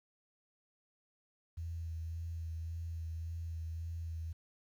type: tone with vibrato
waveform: sine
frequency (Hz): 82.41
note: E2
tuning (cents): 0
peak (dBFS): -38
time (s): 1.57-4.33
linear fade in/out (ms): 10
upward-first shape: sine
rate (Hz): 1.8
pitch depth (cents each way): 24
effects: 11-bit